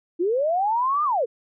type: linear two-way sweep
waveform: sine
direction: up then down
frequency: 323.4 to 1229 to 415.4 Hz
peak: -19 dBFS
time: 0.19-1.26 s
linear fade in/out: 20 ms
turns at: 1.04 s
effects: none